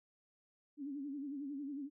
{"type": "tone with vibrato", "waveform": "sine", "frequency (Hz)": 282, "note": "C#4", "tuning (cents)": 30, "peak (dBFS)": -40, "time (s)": [0.77, 1.9], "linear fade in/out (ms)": 50, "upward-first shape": "sine", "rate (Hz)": 11, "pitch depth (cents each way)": 94, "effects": []}